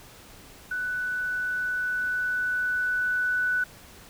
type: tone with level ramp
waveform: sine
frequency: 1489 Hz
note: F#6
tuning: 11 cents sharp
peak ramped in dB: -27 to -22 dBFS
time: 0.71-3.64 s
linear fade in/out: 5 ms
effects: pink hiss -49 dBFS RMS until 4.09 s